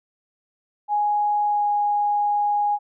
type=tone with pitch glide; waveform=sine; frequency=831 to 825.7 Hz; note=G#5 to G#5; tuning=+1 to -10 cents; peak=-18 dBFS; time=0.88-2.79 s; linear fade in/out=50 ms; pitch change=-11 cents; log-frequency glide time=1.45-1.67 s; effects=none